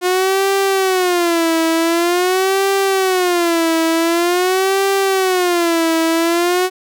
sawtooth tone with vibrato, 357.5 Hz, F4, 41 cents sharp, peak -9 dBFS, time 0.01-6.7 s, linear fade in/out 50 ms, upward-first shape sine, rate 0.46 Hz, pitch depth 160 cents each way, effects none

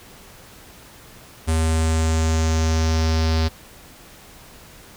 square tone with low-pass filter sweep, 80.3 Hz, E2, 45 cents flat, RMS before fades -19 dBFS, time 1.47-3.49 s, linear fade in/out 20 ms, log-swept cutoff 9300 to 4700 Hz, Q 3.5, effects pink hiss -45 dBFS RMS until 4.96 s

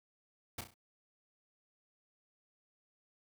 pink noise with echo, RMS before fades -40 dBFS, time 0.58-0.61 s, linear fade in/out 5 ms, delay 33 ms, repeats 4, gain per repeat -7 dB, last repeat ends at 0.742 s, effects none

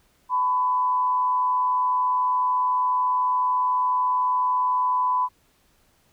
sine tone with frequency modulation, 1002 Hz, B5, 25 cents sharp, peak -19 dBFS, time 0.29-5.29 s, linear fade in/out 50 ms, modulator 130 Hz, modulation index 0.32, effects pink hiss -63 dBFS RMS until 6.12 s

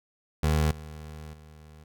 25% pulse tone with level steps, 76.8 Hz, D#2, 22 cents flat, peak -18 / -36 / -44 dBFS, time 0.43-1.84 s, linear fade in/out 5 ms, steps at 0.71 / 1.33 s, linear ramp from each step 5 ms, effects none

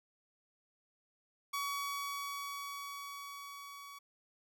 sawtooth tone with level ramp, 1130 Hz, C#6, 33 cents sharp, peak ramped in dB -31 to -45 dBFS, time 1.53-3.99 s, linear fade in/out 10 ms, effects none

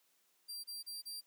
sawtooth tone bursts, 4726 Hz, D8, 10 cents sharp, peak -40 dBFS, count 4, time 0.48-1.213 s, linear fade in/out 20 ms, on 160 ms, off 31 ms, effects white hiss -74 dBFS RMS until 1.26 s + high-pass 200 Hz 12 dB/octave

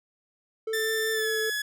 triangle tone with vibrato, 440 Hz, A4, in tune, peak -26 dBFS, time 0.67-1.5 s, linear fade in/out 5 ms, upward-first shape sine, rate 5.1 Hz, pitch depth 12 cents each way
sawtooth tone with pitch glide, 1778 to 1694.8 Hz, A6 to G#6, +18 to +35 cents, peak -24 dBFS, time 0.73-1.62 s, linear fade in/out 5 ms, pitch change -83 cents, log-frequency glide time 1.12-1.3 s
effects none

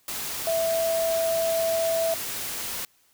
sine tone in noise, 659.3 Hz, E5, in tune, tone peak -22 dBFS, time 0.47-2.14 s, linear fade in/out 2 ms, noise white, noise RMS -32 dBFS, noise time 0.08-2.85 s, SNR +7 dB, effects white hiss -63 dBFS RMS until 3.13 s

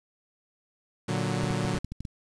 sawtooth chord, Bb augmented, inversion none, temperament equal, 116.54 / 146.83 / 185 Hz, Bb2 / D3 / F#3, 0 / 0 / 0 cents, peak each -27 dBFS, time 1.08-1.79 s, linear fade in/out 10 ms
clicks, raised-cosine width 5 ms, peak -23 dBFS, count 9, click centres 1.436 / 1.509 / 1.65 / 1.747 / 1.781 / 1.846 / 1.92 / 2.006 / 2.052 s
effects resampled to 22050 Hz + 8-bit

